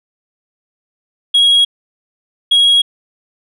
sine tone pair in turn, 3304 / 3304 Hz, G#7 / G#7, -10 / -10 cents, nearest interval unison, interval 0 cents, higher neither, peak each -4 dBFS, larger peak neither, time 1.34-1.65 / 2.51-2.82 s, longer neither, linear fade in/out 10 ms, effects tanh soft clip ceiling -6 dBFS

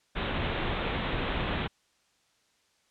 pink low-pass noise, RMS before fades -31 dBFS, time 0.15-1.68 s, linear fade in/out 20 ms, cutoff 3800 Hz, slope 96 dB/octave, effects white hiss -69 dBFS RMS until 2.9 s + low-pass 7000 Hz 12 dB/octave

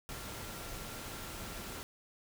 sine tone in noise, 1373 Hz, F6, 30 cents flat, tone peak -55 dBFS, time 0.09-1.83 s, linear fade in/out 0 ms, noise pink, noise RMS -44 dBFS, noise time 0.09-1.83 s, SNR -14 dB, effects none

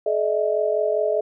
sine tone cluster, 427.5 / 603 / 648 Hz, A4 / D5 / E5, -50 / +46 / -30 cents, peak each -23 dBFS, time 0.06-1.21 s, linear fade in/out 5 ms, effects none

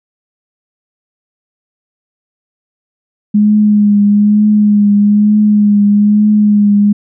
sine tone with vibrato, 207.7 Hz, G#3, in tune, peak -5 dBFS, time 3.34-6.93 s, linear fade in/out 10 ms, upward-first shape triangle, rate 1.1 Hz, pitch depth 34 cents each way, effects none

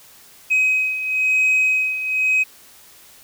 sine beating tone pair, 2530 / 2531 Hz, D#7 / D#7, +28 / +29 cents, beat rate 1 Hz, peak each -15 / -20 dBFS, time 0.5-2.44 s, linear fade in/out 20 ms, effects tanh soft clip ceiling -12 dBFS + white hiss -47 dBFS RMS until 3.23 s

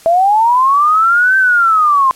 sine linear two-way sweep, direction up then down, 650 to 1561 to 1036 Hz, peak -7 dBFS, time 0.06-2.11 s, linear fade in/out 0 ms, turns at 1.37 s, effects white hiss -41 dBFS RMS until 2.15 s + low-pass 12000 Hz 12 dB/octave

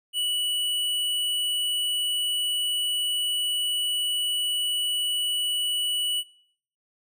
square tone, 2949 Hz, F#7, 6 cents flat, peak -24 dBFS, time 0.13-6.24 s, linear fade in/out 50 ms, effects noise-tail reverb RT60 0.7 s tail -25 dB re dry

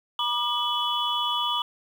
sine tone cluster, 964 / 1200 / 2998 / 3380 Hz, B5 / D6 / F#7 / G#7, -42 / +37 / +22 / +30 cents, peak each -29 dBFS, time 0.19-1.62 s, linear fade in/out 2 ms, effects 8-bit

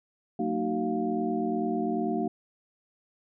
sine tone cluster, 185.7 / 228.1 / 308.4 / 377.4 / 704 Hz, F#3 / A#3 / D#4 / F#4 / F5, +7 / -37 / -15 / +34 / +14 cents, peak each -37 / -30 / -32 / -32 / -33 dBFS, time 0.39-2.28 s, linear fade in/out 5 ms, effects none

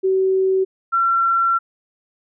sine tone pair in turn, 379.9 / 1358.9 Hz, F#4 / F6, +46 / -48 cents, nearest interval octave + minor seventh, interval 2206 cents, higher second, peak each -14 dBFS, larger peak neither, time 0.03-0.65 / 0.92-1.59 s, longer second, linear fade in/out 20 ms, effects none

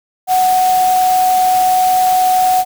sine tone in noise, 740 Hz, F#5, in tune, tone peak -9 dBFS, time 0.27-2.65 s, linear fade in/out 50 ms, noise white, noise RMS -24 dBFS, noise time 0.27-2.65 s, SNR +12 dB, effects none

